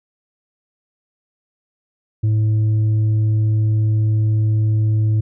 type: tone with tanh clipping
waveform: triangle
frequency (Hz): 108.2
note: A2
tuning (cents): -29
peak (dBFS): -14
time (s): 2.23-5.21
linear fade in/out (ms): 10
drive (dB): 8
effects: none